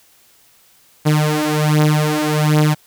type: beating tone pair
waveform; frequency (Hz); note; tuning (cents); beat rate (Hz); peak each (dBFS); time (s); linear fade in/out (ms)
sawtooth; 151.3 / 152.6; D#3 / D#3; -48 / -33; 1.3; -12; 1.05-2.75; 20
effects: white hiss -52 dBFS RMS until 2.86 s